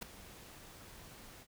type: noise with ADSR envelope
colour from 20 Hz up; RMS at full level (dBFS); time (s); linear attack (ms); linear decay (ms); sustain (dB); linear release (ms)
pink; -38; 0.01-1.47; 17; 3; -16; 65
effects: none